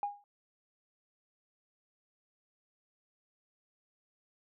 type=tone with exponential decay; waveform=sine; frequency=816 Hz; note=G#5; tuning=31 cents flat; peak=-27 dBFS; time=0.03-0.24 s; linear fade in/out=1 ms; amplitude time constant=45 ms; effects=tanh soft clip ceiling -25 dBFS